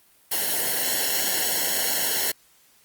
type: noise with comb filter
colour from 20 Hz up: white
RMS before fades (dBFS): -24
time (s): 0.31-2.32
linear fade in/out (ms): 10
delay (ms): 0.82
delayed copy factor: -1
effects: white hiss -58 dBFS RMS until 2.84 s + Opus 32 kbps